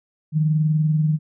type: tone pair together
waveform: sine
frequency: 153.82 / 174.3 Hz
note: D#3 / F3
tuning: -20 / -3 cents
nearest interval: major second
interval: 217 cents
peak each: -16 / -28 dBFS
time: 0.32-1.19 s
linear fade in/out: 50 ms
effects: none